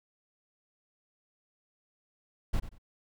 brown noise with echo, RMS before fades -27 dBFS, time 2.53-2.6 s, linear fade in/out 10 ms, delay 92 ms, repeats 2, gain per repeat -13 dB, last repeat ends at 2.784 s, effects none

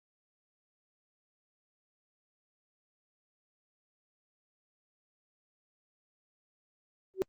sine tone with exponential growth, 379.6 Hz, F#4, 44 cents sharp, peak -21 dBFS, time 7.14-7.22 s, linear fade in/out 0 ms, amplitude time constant 16 ms, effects Opus 24 kbps

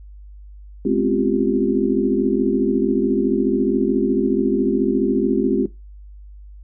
sine tone cluster, 208.9 / 255.5 / 269.6 / 345.2 / 389.8 Hz, G#3 / C4 / C#4 / F4 / G4, +10 / -41 / -48 / -20 / -10 cents, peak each -22 dBFS, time 0.85-5.66 s, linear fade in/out 5 ms, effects noise-tail reverb RT60 0.2 s tail -17 dB re dry + added 50 Hz sine -37 dBFS peak until 6.63 s

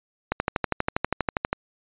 click train, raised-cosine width 0.5 ms, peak -7 dBFS, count 16, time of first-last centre 0.32-1.53 s, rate 12.4 Hz, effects resampled to 8000 Hz

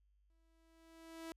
sawtooth tone with exponential growth, 327.4 Hz, E4, 12 cents flat, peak -40 dBFS, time 0.3-1.32 s, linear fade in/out 0 ms, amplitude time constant 220 ms, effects added 50 Hz sine -70 dBFS peak until 1.36 s + resampled to 32000 Hz

